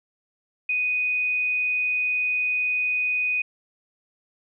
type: tone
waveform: sine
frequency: 2489 Hz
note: D#7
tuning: in tune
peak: -21 dBFS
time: 0.69-3.42 s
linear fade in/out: 5 ms
effects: none